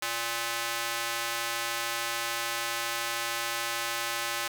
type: tone with high-pass filter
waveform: square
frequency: 116.54 Hz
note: A#2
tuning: in tune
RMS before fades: -32 dBFS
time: 0.02-4.48 s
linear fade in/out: 5 ms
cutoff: 1200 Hz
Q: 0.67
effects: none